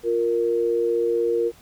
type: tone pair together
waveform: sine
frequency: 350.3 / 466.2 Hz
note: F4 / A#4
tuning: +5 / 0 cents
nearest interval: perfect fourth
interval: 495 cents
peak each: -24 / -20 dBFS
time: 0.03-1.52 s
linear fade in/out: 50 ms
effects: pink hiss -52 dBFS RMS until 1.61 s